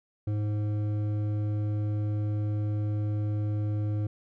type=tone with hard clipping; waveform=sine; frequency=105 Hz; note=G#2; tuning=19 cents sharp; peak=-28 dBFS; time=0.27-4.07 s; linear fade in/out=5 ms; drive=9 dB; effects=none

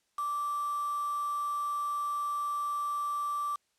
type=tone with quantisation; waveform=sine; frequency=1168 Hz; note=D6; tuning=10 cents flat; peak=-30 dBFS; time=0.18-3.56 s; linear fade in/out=5 ms; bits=7; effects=white hiss -75 dBFS RMS until 3.78 s + low-pass 9000 Hz 12 dB/octave

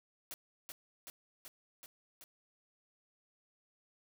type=noise with echo; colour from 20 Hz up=white; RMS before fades=-45 dBFS; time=0.31-0.34 s; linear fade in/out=0 ms; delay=380 ms; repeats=5; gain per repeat=-2 dB; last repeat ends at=2.24 s; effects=none

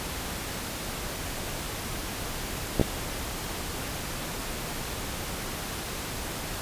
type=clicks; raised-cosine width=2 ms; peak=-7 dBFS; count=2; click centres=2.797 / 2.813 s; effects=pink hiss -34 dBFS RMS until 6.61 s + resampled to 32000 Hz

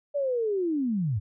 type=linear sweep; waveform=sine; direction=down; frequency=586 to 91 Hz; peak=-24 dBFS; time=0.14-1.2 s; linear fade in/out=20 ms; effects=none

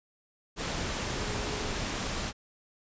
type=tone in noise; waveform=sine; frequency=420 Hz; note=G#4; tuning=19 cents sharp; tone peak=-42 dBFS; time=1.1-1.76 s; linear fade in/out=50 ms; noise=pink; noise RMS=-33 dBFS; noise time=0.56-2.33 s; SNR=-12 dB; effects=resampled to 16000 Hz

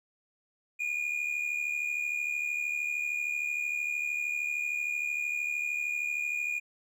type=tone with amplitude modulation; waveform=triangle; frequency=2438 Hz; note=D#7; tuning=36 cents flat; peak=-25 dBFS; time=0.79-6.6 s; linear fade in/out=20 ms; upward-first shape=sine; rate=73.1 Hz; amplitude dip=65%; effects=none

